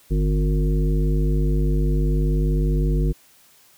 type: harmonic tone with a mistuned harmonic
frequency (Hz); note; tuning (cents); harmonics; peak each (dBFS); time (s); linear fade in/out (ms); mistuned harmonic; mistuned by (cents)
50.2; G1; +42; 1 / 3 / 5 / 7 / 9; -18 / -23 / -30 / -30 / -34; 0.1-3.13; 20; 9; +18
effects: white hiss -54 dBFS RMS until 3.77 s